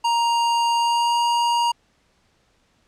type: tone with pitch glide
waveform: square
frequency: 936 to 944.7 Hz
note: A#5 to A#5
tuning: +7 to +23 cents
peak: -18 dBFS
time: 0.04-1.72 s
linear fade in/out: 10 ms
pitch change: +16 cents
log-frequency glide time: 0.76-1.18 s
effects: pink hiss -63 dBFS RMS until 2.87 s + low-pass 7000 Hz 12 dB/octave